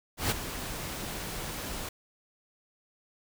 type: noise with ADSR envelope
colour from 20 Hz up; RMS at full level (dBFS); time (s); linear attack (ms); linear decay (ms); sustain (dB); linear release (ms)
pink; -26; 0.17-1.89; 140; 18; -11; 4
effects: none